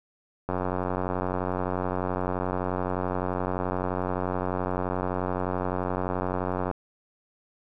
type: click train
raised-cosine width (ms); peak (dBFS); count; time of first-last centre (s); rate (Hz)
1; -14; 571; 0.49-6.713; 91.6
effects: none